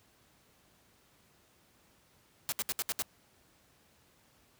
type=noise bursts; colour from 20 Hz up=white; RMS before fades=-33 dBFS; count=6; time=2.49-3.021 s; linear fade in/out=0 ms; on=31 ms; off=69 ms; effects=pink hiss -66 dBFS RMS until 4.59 s + high-pass 60 Hz 12 dB/octave